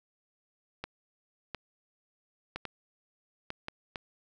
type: clicks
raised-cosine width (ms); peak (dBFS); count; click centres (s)
0.3; -20; 7; 0.84 / 1.547 / 2.56 / 2.653 / 3.504 / 3.684 / 3.958
effects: none